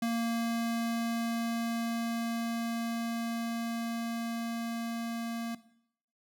square tone with level ramp, 231.4 Hz, A#3, 13 cents flat, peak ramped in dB -29 to -34 dBFS, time 0.02-5.55 s, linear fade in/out 5 ms, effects noise-tail reverb RT60 0.7 s tail -17 dB re dry

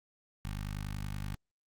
15% pulse tone with notch filter, 50.5 Hz, G#1, 48 cents flat, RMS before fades -38 dBFS, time 0.45-1.35 s, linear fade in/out 0 ms, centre 480 Hz, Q 0.62, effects Opus 48 kbps

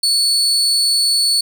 35% pulse tone with amplitude modulation, 4435 Hz, C#8, in tune, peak -9 dBFS, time 0.03-1.41 s, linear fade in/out 5 ms, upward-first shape sine, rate 225 Hz, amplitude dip 50%, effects none

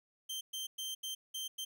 sawtooth tone bursts at uneven times, 3136 Hz, G7, in tune, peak -35 dBFS, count 6, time 0.29-0.41 / 0.53-0.67 / 0.78-0.95 / 1.03-1.15 / 1.34-1.48 / 1.58-1.65 s, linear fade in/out 10 ms, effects none

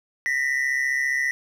triangle tone pair together, 1840.7 / 1975.5 Hz, A#6 / B6, -22 / 0 cents, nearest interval minor second, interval 122 cents, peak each -24 / -21 dBFS, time 0.26-1.31 s, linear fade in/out 0 ms, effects none

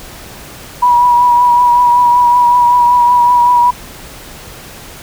sine tone with vibrato, 971 Hz, B5, 30 cents flat, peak -5 dBFS, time 0.82-3.71 s, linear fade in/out 10 ms, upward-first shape triangle, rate 5.3 Hz, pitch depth 30 cents each way, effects pink hiss -32 dBFS RMS until 5.02 s

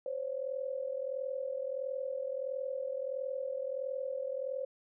sine tone pair together, 519.5 / 561 Hz, C5 / C#5, -12 / +21 cents, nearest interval minor second, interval 133 cents, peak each -36 / -38 dBFS, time 0.06-4.65 s, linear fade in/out 2 ms, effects none

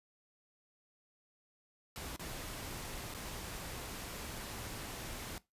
pink noise with dropouts, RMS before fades -44 dBFS, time 1.96-5.38 s, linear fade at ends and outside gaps 0 ms, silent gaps 2.162-2.195 / 3.139-3.147 s, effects noise-tail reverb RT60 0.2 s tail -19 dB re dry + resampled to 32000 Hz

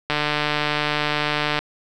click train, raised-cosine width 0.3 ms, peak -5 dBFS, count 223, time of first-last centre 0.1-1.59 s, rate 149 Hz, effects none

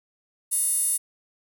square tone with high-pass filter, 405.4 Hz, G#4, 42 cents flat, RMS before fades -24 dBFS, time 0.51-0.98 s, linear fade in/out 20 ms, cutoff 10000 Hz, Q 8, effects none

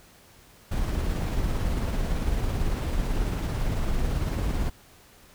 brown noise with tremolo, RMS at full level -25 dBFS, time 0.71-4.7 s, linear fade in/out 10 ms, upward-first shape sine, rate 18 Hz, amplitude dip 25%, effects pink hiss -54 dBFS RMS until 5.34 s

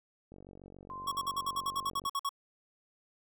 click train, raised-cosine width 2 ms, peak -38 dBFS, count 83, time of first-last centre 0.32-2.061 s, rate 47.1 Hz
sine tone with pitch glide, 1041 to 1056.8 Hz, C6 to C6, -9 to +17 cents, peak -40 dBFS, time 0.9-1.9 s, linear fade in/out 0 ms, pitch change +26 cents, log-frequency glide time 1.57-1.71 s
square tone bursts, 1108.7 Hz, C#6, in tune, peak -31 dBFS, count 13, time 1.07-2.292 s, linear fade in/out 5 ms, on 46 ms, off 52 ms
effects none

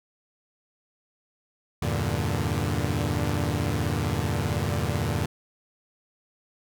sawtooth chord, E half-diminished seventh, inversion none, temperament equal, 82.41 / 98 / 116.54 / 146.83 Hz, E2 / G2 / Bb2 / D3, 0 / 0 / 0 / 0 cents, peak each -26 dBFS, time 1.82-5.26 s, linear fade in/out 5 ms, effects none

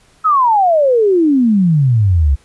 sine exponential sweep, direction down, 1318.5 to 65.2 Hz, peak -8 dBFS, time 0.24-2.36 s, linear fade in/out 20 ms, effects pink hiss -51 dBFS RMS until 2.44 s + resampled to 24000 Hz

